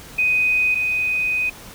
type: tone pair in turn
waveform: sine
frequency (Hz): 2500 / 2500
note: D#7 / D#7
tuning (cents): +8 / +8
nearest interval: unison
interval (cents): 0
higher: neither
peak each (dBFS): -15 / -18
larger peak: first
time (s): 0.18-0.75 / 0.75-1.5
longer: second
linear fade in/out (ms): 10
effects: pink hiss -40 dBFS RMS until 1.74 s